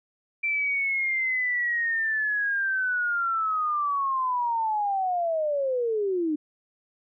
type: linear sweep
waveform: sine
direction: down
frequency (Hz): 2349 to 293.7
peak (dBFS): -23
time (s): 0.43-6.36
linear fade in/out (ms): 10
effects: none